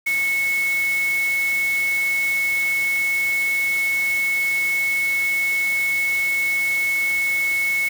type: tone in noise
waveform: sine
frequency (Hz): 2200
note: C#7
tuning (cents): -14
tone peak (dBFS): -18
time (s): 0.06-7.89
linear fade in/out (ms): 10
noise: white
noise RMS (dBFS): -33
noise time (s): 0.06-7.89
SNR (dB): +12
effects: none